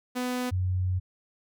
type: tone pair in turn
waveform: sawtooth / sine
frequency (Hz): 249.6 / 92.02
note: B3 / F#2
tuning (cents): +19 / -9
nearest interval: octave + perfect fourth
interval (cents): 1728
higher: first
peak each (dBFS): -24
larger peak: neither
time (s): 0.15-0.51 / 0.51-1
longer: second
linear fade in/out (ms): 20
effects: none